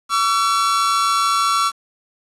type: tone pair together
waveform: 45% pulse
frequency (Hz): 1136.3 / 1350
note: C#6 / E6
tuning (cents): +43 / +41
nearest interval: minor third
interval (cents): 298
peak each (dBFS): -18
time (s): 0.09-1.72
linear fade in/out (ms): 50
effects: resampled to 24000 Hz + 7-bit